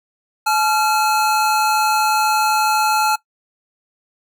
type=tone pair together; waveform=square; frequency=858.1 / 1376 Hz; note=A5 / F6; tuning=-44 / -26 cents; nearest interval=minor sixth; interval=818 cents; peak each=-17 / -19 dBFS; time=0.46-3.16 s; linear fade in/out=10 ms; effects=noise-tail reverb RT60 0.1 s tail -19 dB re dry